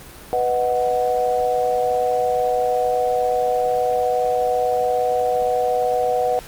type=chord; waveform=sine; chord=B major; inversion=none; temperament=equal; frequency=493.9 / 622.3 / 740 Hz; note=B4 / D#5 / F#5; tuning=0 / 0 / 0 cents; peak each=-20 / -25 / -20 dBFS; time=0.33-6.39 s; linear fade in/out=0 ms; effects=pink hiss -40 dBFS RMS until 6.47 s + Opus 32 kbps